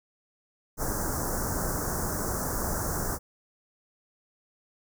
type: band-stop noise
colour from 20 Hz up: pink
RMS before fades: -30 dBFS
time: 0.77-3.19 s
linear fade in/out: 50 ms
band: 1600 to 5600 Hz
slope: 48 dB/octave
effects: none